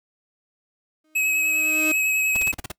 35% pulse tone with exponential growth, 311.1 Hz, D#4, in tune, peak -21 dBFS, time 1.04-1.92 s, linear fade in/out 5 ms, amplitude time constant 190 ms
square tone with vibrato, 2558 Hz, D#7, 47 cents sharp, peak -20 dBFS, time 1.15-2.52 s, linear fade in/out 10 ms, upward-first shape triangle, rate 10 Hz, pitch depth 18 cents each way
pink noise bursts, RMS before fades -31 dBFS, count 7, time 2.35-2.718 s, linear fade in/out 5 ms, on 20 ms, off 38 ms
effects noise-tail reverb RT60 0.1 s tail -24 dB re dry

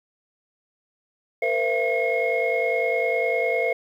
sine tone cluster, 463.1 / 513 / 671 / 2163 Hz, A#4 / C5 / E5 / C#7, -11 / -34 / +31 / -43 cents, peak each -25 dBFS, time 1.42-3.73 s, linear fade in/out 5 ms, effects tanh soft clip ceiling -12 dBFS + 9-bit

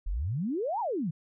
sine exponential two-way sweep, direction up then down, 36.71 to 987 to 143 Hz, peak -28 dBFS, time 0.06-1.11 s, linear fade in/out 10 ms, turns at 0.8 s, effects none

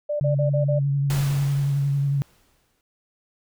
sine tone bursts, 591 Hz, D5, 11 cents sharp, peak -22 dBFS, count 5, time 0.09-0.792 s, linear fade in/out 10 ms, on 110 ms, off 38 ms
sine tone with vibrato, 140.2 Hz, C#3, 20 cents sharp, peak -19 dBFS, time 0.21-2.22 s, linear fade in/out 0 ms, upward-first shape sine, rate 11 Hz, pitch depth 24 cents each way
pink noise with exponential decay, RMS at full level -30 dBFS, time 1.1-2.81 s, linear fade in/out 1 ms, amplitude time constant 370 ms
effects none

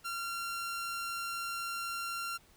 sawtooth tone, 1376 Hz, F6, 26 cents flat, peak -32 dBFS, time 0.04-2.38 s, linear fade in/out 20 ms, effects pink hiss -63 dBFS RMS until 2.56 s

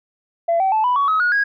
sine tone with pitch steps, 676 / 767.6 / 871.6 / 989.7 / 1123.8 / 1276.1 / 1449 / 1645.4 Hz, E5 / G5 / A5 / B5 / C#6 / D#6 / F#6 / G#6, +43 / -37 / -17 / +3 / +23 / +43 / -37 / -17 cents, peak -13 dBFS, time 0.48-1.44 s, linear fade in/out 10 ms, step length 120 ms, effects tanh soft clip ceiling -11 dBFS

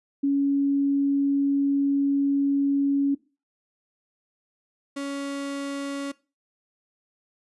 sine / 35% pulse tone pair in turn, 279.5 / 279.5 Hz, C#4 / C#4, +14 / +14 cents, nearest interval unison, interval 0 cents, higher neither, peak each -19 / -27 dBFS, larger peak first, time 0.23-3.15 / 4.96-6.12 s, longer first, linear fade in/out 10 ms, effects noise-tail reverb RT60 0.3 s tail -19 dB re dry + resampled to 24000 Hz

